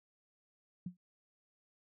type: tone with exponential decay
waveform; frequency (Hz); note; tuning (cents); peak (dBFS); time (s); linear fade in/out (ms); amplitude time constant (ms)
sine; 178.9; F3; +42; -35; 0.86-0.97; 5; 22
effects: none